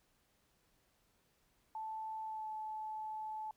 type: tone with pitch glide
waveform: sine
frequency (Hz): 877 to 866.4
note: A5 to A5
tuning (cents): -6 to -27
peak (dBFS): -40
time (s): 1.75-3.51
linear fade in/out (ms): 2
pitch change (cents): -21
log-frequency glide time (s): 2.24-2.48
effects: pink hiss -75 dBFS RMS until 3.56 s